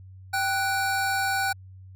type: tone pair together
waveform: square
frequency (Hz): 782.1 / 1480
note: G5 / F#6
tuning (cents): -4 / 0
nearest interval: major seventh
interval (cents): 1104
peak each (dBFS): -27 / -27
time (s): 0.33-1.53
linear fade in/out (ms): 10
effects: added 94 Hz sine -43 dBFS peak until 1.95 s